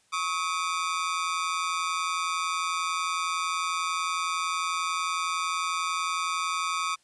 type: ring-modulated tone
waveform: sawtooth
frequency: 1190 Hz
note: D6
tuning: 22 cents sharp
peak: -20 dBFS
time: 0.12-6.96 s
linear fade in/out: 20 ms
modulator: 85.5 Hz
effects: white hiss -65 dBFS RMS until 7.03 s + resampled to 22050 Hz